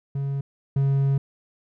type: tone pair in turn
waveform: triangle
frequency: 138.59 / 137.63 Hz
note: C#3 / C#3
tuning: 0 / -12 cents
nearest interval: unison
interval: 12 cents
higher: first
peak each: -22 / -16 dBFS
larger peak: second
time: 0.15-0.41 / 0.76-1.18 s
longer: second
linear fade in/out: 5 ms
effects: none